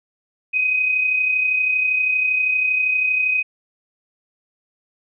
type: tone with amplitude modulation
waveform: sine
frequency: 2512 Hz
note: D#7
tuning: 16 cents sharp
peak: -14 dBFS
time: 0.53-3.43 s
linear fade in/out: 20 ms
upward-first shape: sine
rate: 32.6 Hz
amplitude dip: 45%
effects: none